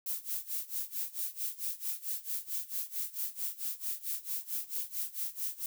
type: noise with tremolo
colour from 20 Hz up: violet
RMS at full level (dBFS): -34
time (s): 0.06-5.66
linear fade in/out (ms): 2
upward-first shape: sine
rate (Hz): 4.5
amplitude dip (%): 90
effects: none